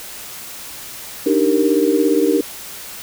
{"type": "chord", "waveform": "sine", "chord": "Eb major seventh", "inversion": "third", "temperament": "equal", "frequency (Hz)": [293.7, 311.1, 392, 466.2], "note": ["D4", "Eb4", "G4", "Bb4"], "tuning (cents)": [0, 0, 0, 0], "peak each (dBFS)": -18, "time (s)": [1.26, 2.41], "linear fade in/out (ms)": 5, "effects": ["white hiss -33 dBFS RMS until 3.02 s"]}